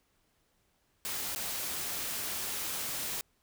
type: noise with dropouts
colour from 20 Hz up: white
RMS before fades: -36 dBFS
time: 1.05-3.21 s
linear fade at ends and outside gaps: 0 ms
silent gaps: 1.349-1.36 s
effects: pink hiss -73 dBFS RMS until 3.42 s